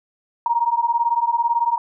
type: beating tone pair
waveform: sine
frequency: 929 / 947 Hz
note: A#5 / A#5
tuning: -6 / +27 cents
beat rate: 18 Hz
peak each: -20 / -19 dBFS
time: 0.46-1.78 s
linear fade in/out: 2 ms
effects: none